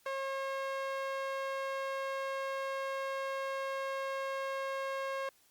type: tone with band-pass filter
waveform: sawtooth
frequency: 540 Hz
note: C#5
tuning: 45 cents flat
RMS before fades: -37 dBFS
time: 0.06-5.29 s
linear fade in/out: 2 ms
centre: 1100 Hz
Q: 0.67
effects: white hiss -67 dBFS RMS until 5.5 s + Opus 48 kbps